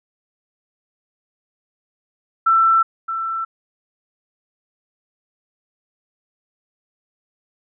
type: tone with echo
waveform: sine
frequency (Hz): 1336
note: E6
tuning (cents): +23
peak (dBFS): -11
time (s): 2.46-2.83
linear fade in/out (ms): 10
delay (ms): 620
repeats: 1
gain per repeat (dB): -10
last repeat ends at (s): 3.45
effects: none